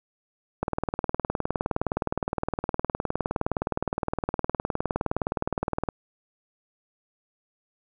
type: click train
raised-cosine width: 1 ms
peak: -11 dBFS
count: 103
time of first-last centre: 0.63-5.888 s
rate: 19.4 Hz
effects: none